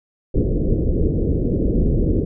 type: low-pass noise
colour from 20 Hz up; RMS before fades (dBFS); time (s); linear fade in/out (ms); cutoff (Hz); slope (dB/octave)
pink; -18; 0.34-2.25; 5; 490; 48
effects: none